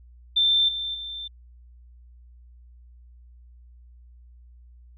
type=tone with level steps; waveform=sine; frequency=3564 Hz; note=A7; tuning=22 cents sharp; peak=-17 / -27 / -32 dBFS; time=0.36-1.28 s; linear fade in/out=10 ms; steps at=0.68 / 0.94 s; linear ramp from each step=10 ms; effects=added 60 Hz sine -47 dBFS peak until 4.97 s